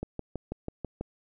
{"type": "click train", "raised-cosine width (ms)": 2, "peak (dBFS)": -20, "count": 7, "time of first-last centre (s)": [0.03, 1.01], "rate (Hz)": 6.12, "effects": []}